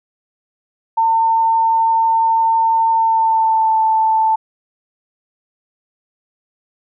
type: tone with pitch glide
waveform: sine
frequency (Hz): 903 to 882.9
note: A5 to A5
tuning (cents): +45 to +6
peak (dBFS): -11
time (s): 0.97-4.36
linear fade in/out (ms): 10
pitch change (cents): -39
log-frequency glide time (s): 2.95-3.77
effects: none